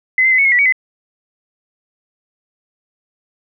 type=tone with pitch steps; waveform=sine; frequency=2037 / 2080 / 2032 / 2212 / 2159 / 1955 / 2253 / 2033 Hz; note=C7 / C7 / B6 / C#7 / C#7 / B6 / C#7 / B6; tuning=-47 / -11 / +49 / -4 / -46 / -18 / +28 / +50 cents; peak=-9 dBFS; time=0.18-0.724 s; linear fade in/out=2 ms; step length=68 ms; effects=none